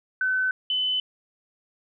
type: tone pair in turn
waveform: sine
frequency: 1517 / 3020 Hz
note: F#6 / F#7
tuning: +43 / +35 cents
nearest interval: octave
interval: 1192 cents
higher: second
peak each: -21 / -22 dBFS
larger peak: first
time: 0.21-0.51 / 0.7-1 s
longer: neither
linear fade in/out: 2 ms
effects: none